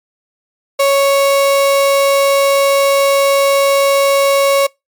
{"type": "tone", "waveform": "35% pulse", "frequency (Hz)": 554.4, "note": "C#5", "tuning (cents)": 0, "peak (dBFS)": -7, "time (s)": [0.79, 4.67], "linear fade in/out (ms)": 10, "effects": ["noise-tail reverb RT60 0.2 s tail -25 dB re dry", "MP3 96 kbps"]}